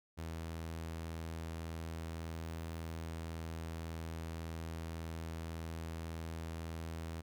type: tone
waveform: sawtooth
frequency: 81.8 Hz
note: E2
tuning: 13 cents flat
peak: -37 dBFS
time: 0.17-7.22 s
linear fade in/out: 20 ms
effects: none